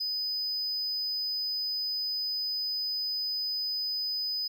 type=tone; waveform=triangle; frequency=5000 Hz; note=D#8; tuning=8 cents sharp; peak=-28 dBFS; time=0-4.48 s; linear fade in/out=10 ms; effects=none